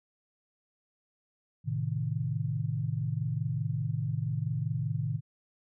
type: chord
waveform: sine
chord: A diminished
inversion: none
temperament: equal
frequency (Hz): 110 / 130.81 / 155.56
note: A2 / C3 / Eb3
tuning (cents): 0 / 0 / 0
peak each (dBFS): -33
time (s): 1.64-5.21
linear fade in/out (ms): 50
effects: none